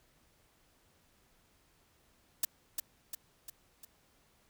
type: noise with echo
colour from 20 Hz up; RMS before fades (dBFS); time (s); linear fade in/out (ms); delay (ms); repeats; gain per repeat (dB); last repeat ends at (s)
blue; -29; 2.43-2.45; 5; 350; 4; -5; 3.85
effects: pink hiss -69 dBFS RMS until 4.49 s